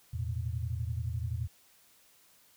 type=chord; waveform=sine; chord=E suspended fourth; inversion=none; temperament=equal with one note detuned; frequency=82.41 / 111.86 / 123.47 Hz; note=E2 / A2 / B2; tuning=0 / +29 / 0 cents; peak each=-35 / -35 / -39 dBFS; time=0.13-1.48 s; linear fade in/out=10 ms; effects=white hiss -63 dBFS RMS until 2.56 s